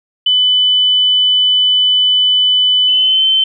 sine tone with pitch glide, 3000 to 3081 Hz, F#7 to G7, +23 to -31 cents, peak -8 dBFS, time 0.26-3.44 s, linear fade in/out 5 ms, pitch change +46 cents, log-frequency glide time 2.86-3.25 s, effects none

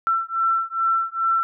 sine beating tone pair, 1342 / 1344.4 Hz, E6 / E6, +31 / +34 cents, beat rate 2.4 Hz, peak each -22 dBFS, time 0.07-1.43 s, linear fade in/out 0 ms, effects none

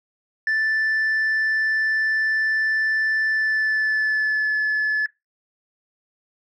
sine tone with pitch glide, 1760 to 1723.8 Hz, A6 to A6, 0 to -36 cents, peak -16 dBFS, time 0.47-5.06 s, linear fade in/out 2 ms, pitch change -36 cents, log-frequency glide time 3.29-4.55 s, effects noise-tail reverb RT60 0.2 s tail -21 dB re dry + tanh soft clip ceiling -17 dBFS

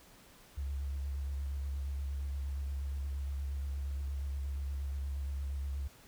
sine tone with vibrato, 69.3 Hz, C#2, in tune, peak -34 dBFS, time 0.57-5.88 s, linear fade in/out 10 ms, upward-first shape sine, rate 8.5 Hz, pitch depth 31 cents each way, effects pink hiss -59 dBFS RMS until 6.07 s

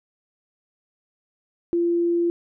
sine tone, 343 Hz, F4, 31 cents flat, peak -18 dBFS, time 1.73-2.3 s, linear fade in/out 0 ms, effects none

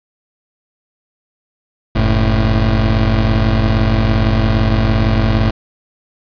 25% pulse tone pair together, 46.22 / 110 Hz, F#1 / A2, -1 / 0 cents, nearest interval octave + minor third, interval 1501 cents, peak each -10 dBFS, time 1.95-5.51 s, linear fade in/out 10 ms, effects resampled to 11025 Hz + 7-bit

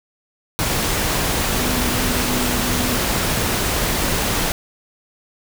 sine tone in noise, 246.9 Hz, B3, in tune, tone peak -25 dBFS, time 1.6-2.97 s, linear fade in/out 0 ms, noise pink, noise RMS -20 dBFS, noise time 0.59-4.52 s, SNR -8 dB, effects none

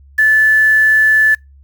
sine tone with quantisation, 1742 Hz, A6, 18 cents flat, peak -7 dBFS, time 0.18-1.35 s, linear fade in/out 10 ms, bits 5, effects noise-tail reverb RT60 0.2 s tail -25 dB re dry + added 69 Hz sine -40 dBFS peak until 1.63 s

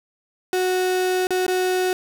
35% pulse tone with dropouts, 368.4 Hz, F#4, 7 cents flat, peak -17 dBFS, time 0.53-1.93 s, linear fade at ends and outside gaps 1 ms, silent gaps 1.27-1.306 / 1.465-1.48 s, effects none

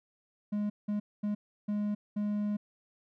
triangle tone bursts at uneven times, 207.7 Hz, G#3, in tune, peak -27 dBFS, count 5, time 0.52-0.7 / 0.88-1 / 1.23-1.35 / 1.68-1.95 / 2.16-2.57 s, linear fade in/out 10 ms, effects none

